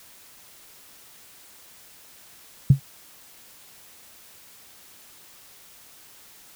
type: tone with exponential decay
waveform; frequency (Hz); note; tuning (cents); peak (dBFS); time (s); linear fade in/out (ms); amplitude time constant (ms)
sine; 136.6; C#3; -25; -5; 2.7-2.8; 5; 21
effects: tanh soft clip ceiling -1 dBFS + white hiss -50 dBFS RMS until 6.55 s